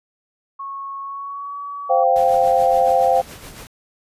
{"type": "tone with pitch glide", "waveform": "sine", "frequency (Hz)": [1100, 1137.5], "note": ["C#6", "C#6"], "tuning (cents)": [-14, 44], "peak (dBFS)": -27, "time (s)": [0.59, 2.04], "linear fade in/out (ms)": 10, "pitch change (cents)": 58, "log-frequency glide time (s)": [1.01, 1.57]}
{"type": "chord", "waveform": "sine", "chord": "C suspended fourth", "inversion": "none", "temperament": "equal", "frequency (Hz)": [523.3, 698.5, 784], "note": ["C5", "F5", "G5"], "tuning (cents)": [0, 0, 0], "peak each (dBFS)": -17, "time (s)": [1.89, 3.22], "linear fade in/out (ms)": 20}
{"type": "noise with tremolo", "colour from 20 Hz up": "pink", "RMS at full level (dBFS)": -36, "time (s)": [2.16, 3.67], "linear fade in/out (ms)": 0, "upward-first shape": "sine", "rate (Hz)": 7.1, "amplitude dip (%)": 50}
{"effects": ["resampled to 32000 Hz"]}